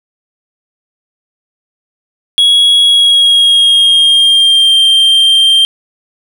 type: tone with pitch glide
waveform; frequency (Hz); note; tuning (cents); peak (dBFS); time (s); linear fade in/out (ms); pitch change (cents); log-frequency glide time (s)
triangle; 3330 to 3167; G#7 to G7; +4 to +17; -3; 2.38-5.65; 0; -87; 2.83-4.78
effects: none